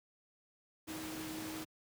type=tone in noise; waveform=sine; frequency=315.1 Hz; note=D#4; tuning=22 cents sharp; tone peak=-43 dBFS; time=0.87-1.65 s; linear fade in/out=20 ms; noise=pink; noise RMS=-45 dBFS; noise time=0.87-1.65 s; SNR=-1 dB; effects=high-pass 100 Hz 12 dB/octave